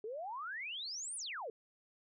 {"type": "exponential two-way sweep", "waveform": "sine", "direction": "up then down", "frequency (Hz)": [410.8, 9956, 410.8], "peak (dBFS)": -40, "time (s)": [0.04, 1.5], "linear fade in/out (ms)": 2, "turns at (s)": 1.16, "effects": []}